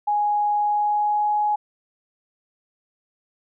sine tone with pitch glide, 830.6 to 837.8 Hz, G#5 to G#5, 0 to +15 cents, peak -18 dBFS, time 0.07-1.56 s, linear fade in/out 10 ms, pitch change +15 cents, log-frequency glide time 0.54-1.33 s, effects none

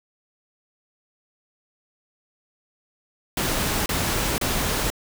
pink noise bursts, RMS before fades -24 dBFS, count 3, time 3.37-4.902 s, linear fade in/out 2 ms, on 490 ms, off 31 ms, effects none

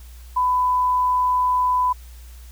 sine tone, 1000 Hz, B5, 21 cents sharp, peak -16 dBFS, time 0.36-1.93 s, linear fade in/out 10 ms, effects added 60 Hz sine -38 dBFS peak until 2.51 s + white hiss -51 dBFS RMS until 2.51 s

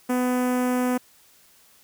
sawtooth tone with notch filter, 250 Hz, B3, 21 cents sharp, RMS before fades -23 dBFS, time 0.09-0.98 s, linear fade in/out 10 ms, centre 4000 Hz, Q 0.56, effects white hiss -56 dBFS RMS until 1.83 s

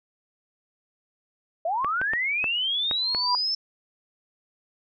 sine linear sweep, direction up, 626 to 5340 Hz, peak -23 dBFS, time 1.65-3.55 s, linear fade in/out 5 ms
clicks, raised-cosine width 0.5 ms, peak -15 dBFS, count 6, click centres 1.846 / 2.015 / 2.135 / 2.442 / 2.912 / 3.148 s
sine tone with exponential growth, 987.8 Hz, B5, in tune, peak -19 dBFS, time 2.97-3.35 s, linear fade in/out 1 ms, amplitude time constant 82 ms
effects none

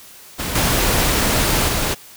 pink noise with level steps, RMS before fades -24 / -17 / -20 dBFS, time 0.38-1.95 s, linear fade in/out 20 ms, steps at 0.55 / 1.68 s, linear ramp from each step 5 ms, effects white hiss -42 dBFS RMS until 2.16 s

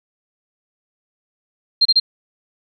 sine tone bursts, 4186 Hz, C8, in tune, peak -9 dBFS, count 3, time 1.81-2 s, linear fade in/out 10 ms, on 44 ms, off 29 ms, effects none

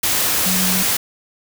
sine tone in noise, 185 Hz, F#3, in tune, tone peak -21 dBFS, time 0.46-0.83 s, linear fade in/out 5 ms, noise white, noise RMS -18 dBFS, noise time 0.03-0.97 s, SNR -6 dB, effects none

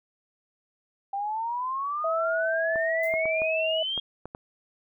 sine exponential sweep, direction up, 784 to 3275 Hz, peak -27 dBFS, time 1.13-4 s, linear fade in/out 5 ms
sine tone with pitch glide, 653 to 639.6 Hz, E5 to D#5, -17 to +48 cents, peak -25 dBFS, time 2.04-3.83 s, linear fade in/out 5 ms, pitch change -35 cents, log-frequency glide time 3.01-3.35 s
clicks, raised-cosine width 1 ms, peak -23 dBFS, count 7, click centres 2.758 / 3.139 / 3.256 / 3.419 / 3.977 / 4.256 / 4.349 s
violet noise with exponential decay, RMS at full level -41 dBFS, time 3.03-3.22 s, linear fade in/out 5 ms, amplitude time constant 41 ms
effects none

